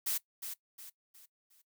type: noise with echo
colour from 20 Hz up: blue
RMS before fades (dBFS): -33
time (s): 0.06-0.18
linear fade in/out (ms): 10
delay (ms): 360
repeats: 4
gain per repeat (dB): -8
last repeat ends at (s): 1.62
effects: noise-tail reverb RT60 0.1 s tail -19 dB re dry